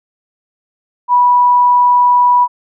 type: tone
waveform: sine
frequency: 980 Hz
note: B5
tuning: 14 cents flat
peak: -6 dBFS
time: 1.08-2.48 s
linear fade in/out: 50 ms
effects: none